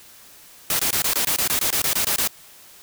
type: noise bursts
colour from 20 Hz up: white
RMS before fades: -21 dBFS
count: 14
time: 0.7-2.275 s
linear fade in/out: 2 ms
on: 93 ms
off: 21 ms
effects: white hiss -47 dBFS RMS until 2.82 s